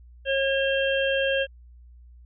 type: harmonic tone with a mistuned harmonic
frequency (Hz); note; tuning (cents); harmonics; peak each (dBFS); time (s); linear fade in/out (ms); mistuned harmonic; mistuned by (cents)
543; C#5; -36; 1 / 3 / 5 / 6; -23 / -28 / -30 / -31; 0.25-1.47; 50; 6; -37
effects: added 60 Hz sine -46 dBFS peak until 2.25 s